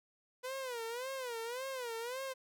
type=tone with vibrato; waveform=sawtooth; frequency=493.8 Hz; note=B4; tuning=in tune; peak=-35 dBFS; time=0.43-2.34 s; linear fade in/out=20 ms; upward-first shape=sine; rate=1.8 Hz; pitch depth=150 cents each way; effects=none